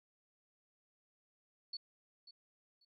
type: tone with echo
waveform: sine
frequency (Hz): 4435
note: C#8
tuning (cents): 0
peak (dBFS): -40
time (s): 1.73-1.77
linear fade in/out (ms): 5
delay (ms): 540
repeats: 2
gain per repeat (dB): -14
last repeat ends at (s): 2.85
effects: none